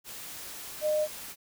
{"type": "tone in noise", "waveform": "sine", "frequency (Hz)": 610, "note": "D#5", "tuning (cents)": -34, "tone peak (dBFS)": -24, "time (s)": [0.81, 1.08], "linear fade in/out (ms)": 50, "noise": "white", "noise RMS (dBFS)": -42, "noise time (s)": [0.04, 1.36], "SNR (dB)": 15, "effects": []}